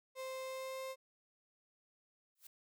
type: tone with pitch glide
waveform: 35% pulse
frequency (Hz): 523 to 526.9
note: C5 to C5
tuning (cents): -1 to +12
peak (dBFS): -40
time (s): 0.15-0.96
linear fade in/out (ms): 50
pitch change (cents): +13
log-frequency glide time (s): 0.43-0.82
type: noise with exponential growth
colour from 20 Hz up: blue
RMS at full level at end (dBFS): -50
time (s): 2.35-2.47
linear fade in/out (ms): 5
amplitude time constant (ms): 25
effects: none